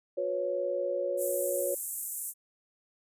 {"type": "chord", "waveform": "sine", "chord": "F# suspended fourth", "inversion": "none", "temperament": "equal with one note detuned", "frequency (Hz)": [361.3, 493.9, 554.4], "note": ["F#4", "B4", "C#5"], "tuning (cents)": [-41, 0, 0], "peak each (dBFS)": [-36, -35, -30], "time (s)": [0.17, 1.75], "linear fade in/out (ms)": 10}
{"type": "high-pass noise", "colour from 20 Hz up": "pink", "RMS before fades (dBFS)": -35, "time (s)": [1.17, 2.34], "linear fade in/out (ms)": 50, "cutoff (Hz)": 7700, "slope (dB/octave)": 48}
{"effects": ["resampled to 32000 Hz"]}